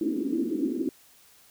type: band-pass noise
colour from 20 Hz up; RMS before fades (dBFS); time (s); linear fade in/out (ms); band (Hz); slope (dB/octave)
white; -28; 0.01-0.89; 2; 250 to 330; 48
effects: white hiss -57 dBFS RMS until 1.5 s